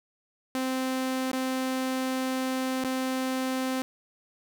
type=tone with dropouts; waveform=sawtooth; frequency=260 Hz; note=C4; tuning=11 cents flat; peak=-23 dBFS; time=0.55-3.82 s; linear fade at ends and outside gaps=0 ms; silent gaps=1.316-1.332 / 2.839-2.846 s; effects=none